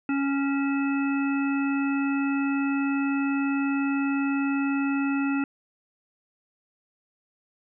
harmonic tone with a mistuned harmonic, 277.2 Hz, C#4, in tune, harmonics 1 / 3 / 5 / 7 / 9, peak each -23 / -37 / -34 / -41 / -36 dBFS, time 0.09-5.44 s, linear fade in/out 2 ms, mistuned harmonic 9, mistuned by +69 cents, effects none

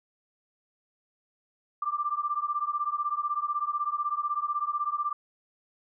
sine beating tone pair, 1174.7 / 1190.7 Hz, D6 / D6, 0 / +23 cents, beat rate 16 Hz, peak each -30 dBFS, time 1.82-5.13 s, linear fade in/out 5 ms, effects none

